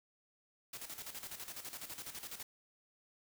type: noise with tremolo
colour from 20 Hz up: white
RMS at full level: -45 dBFS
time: 0.73-2.43 s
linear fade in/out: 5 ms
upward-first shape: square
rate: 12 Hz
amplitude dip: 65%
effects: none